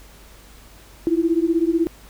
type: beating tone pair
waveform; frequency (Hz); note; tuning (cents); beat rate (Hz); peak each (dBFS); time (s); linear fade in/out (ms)
sine; 324.6 / 340.6; E4 / F4; -27 / -43; 16; -19; 1.07-1.87; 0
effects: added 50 Hz sine -46 dBFS peak until 2.09 s + pink hiss -48 dBFS RMS until 2.09 s